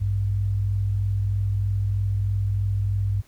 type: tone pair together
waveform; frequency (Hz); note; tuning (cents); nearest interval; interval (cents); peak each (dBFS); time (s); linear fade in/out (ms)
sine; 56.84 / 100; A#1 / G2; -43 / +35; minor seventh; 978; -29 / -21; 0-3.22; 20
effects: pink hiss -58 dBFS RMS until 3.27 s